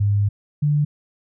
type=tone pair in turn; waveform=sine; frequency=101.9 / 147.54 Hz; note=G#2 / D3; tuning=-32 / +8 cents; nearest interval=tritone; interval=640 cents; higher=second; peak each=-15 / -15 dBFS; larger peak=neither; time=0-0.29 / 0.62-0.85 s; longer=first; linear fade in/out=10 ms; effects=none